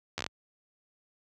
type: slowing click train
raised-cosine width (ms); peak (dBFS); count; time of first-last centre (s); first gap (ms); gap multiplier
0.2; -15; 6; 0.18-0.264; 12; 1.17
effects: high-pass 60 Hz 12 dB/octave